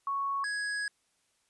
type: tone pair in turn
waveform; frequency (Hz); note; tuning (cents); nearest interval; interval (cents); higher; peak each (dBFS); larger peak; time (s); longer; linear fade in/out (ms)
sine / square; 1108.7 / 1665.9; C#6 / G#6; 0 / +5; perfect fifth; 705; second; -29 / -32; first; 0.07-0.44 / 0.44-0.88; second; 2
effects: white hiss -73 dBFS RMS until 1.49 s + resampled to 24000 Hz